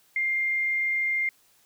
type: tone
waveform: sine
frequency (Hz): 2109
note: C7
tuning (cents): +13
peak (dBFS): -23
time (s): 0.16-1.29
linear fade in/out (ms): 2
effects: white hiss -62 dBFS RMS until 1.65 s